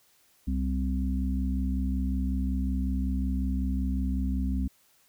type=harmonic tone; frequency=65.41 Hz; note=C2; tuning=in tune; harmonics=1 / 3 / 4; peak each=-27 / -32 / -33 dBFS; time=0.47-4.68 s; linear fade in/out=10 ms; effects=white hiss -64 dBFS RMS until 5.08 s